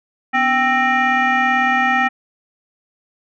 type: tone with frequency modulation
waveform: sine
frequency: 1318.5 Hz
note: E6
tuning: in tune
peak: -12 dBFS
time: 0.33-2.09 s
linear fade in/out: 20 ms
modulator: 535 Hz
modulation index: 1.7
effects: tanh soft clip ceiling -8 dBFS